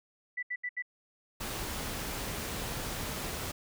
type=tone bursts; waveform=sine; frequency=1975.5 Hz; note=B6; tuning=in tune; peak=-32 dBFS; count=4; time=0.37-0.824 s; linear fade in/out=10 ms; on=58 ms; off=74 ms
type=noise; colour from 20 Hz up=pink; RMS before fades=-37 dBFS; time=1.4-3.52 s; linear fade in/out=10 ms
effects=none

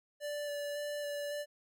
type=tone with vibrato; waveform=square; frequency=583 Hz; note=D5; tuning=13 cents flat; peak=-37 dBFS; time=0.2-1.46 s; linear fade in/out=50 ms; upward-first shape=square; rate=1.8 Hz; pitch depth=10 cents each way; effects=none

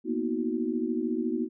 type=chord; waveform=sine; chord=B major seventh; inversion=third; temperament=equal with one note detuned; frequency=233.1 / 246.9 / 318.6 / 370 Hz; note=A#3 / B3 / D#4 / F#4; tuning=0 / 0 / +41 / 0 cents; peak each=-33 / -31 / -31 / -33 dBFS; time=0.04-1.49 s; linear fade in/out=50 ms; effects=none

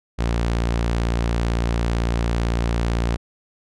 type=tone; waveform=sawtooth; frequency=57.9 Hz; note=A#1; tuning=11 cents flat; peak=-15 dBFS; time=0.18-3.17 s; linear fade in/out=20 ms; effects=low-pass 7000 Hz 12 dB/octave

